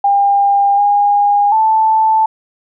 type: tone with pitch steps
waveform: sine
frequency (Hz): 802 / 816 / 879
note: G5 / G#5 / A5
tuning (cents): +39 / -31 / -2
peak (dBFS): -8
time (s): 0.04-2.26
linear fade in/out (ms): 5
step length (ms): 740
effects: none